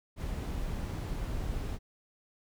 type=noise; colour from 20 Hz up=brown; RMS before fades=-35 dBFS; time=0.16-1.79 s; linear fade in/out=50 ms; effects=none